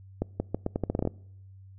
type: accelerating click train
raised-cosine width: 2 ms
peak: -14 dBFS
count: 12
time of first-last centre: 0.22-1.074 s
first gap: 180 ms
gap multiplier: 0.81
effects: noise-tail reverb RT60 0.8 s tail -25 dB re dry + added 96 Hz sine -47 dBFS peak until 1.78 s